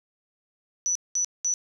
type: tone bursts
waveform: sine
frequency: 5940 Hz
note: F#8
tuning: 6 cents sharp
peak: -22 dBFS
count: 3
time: 0.86-1.539 s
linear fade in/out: 0 ms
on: 93 ms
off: 200 ms
effects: none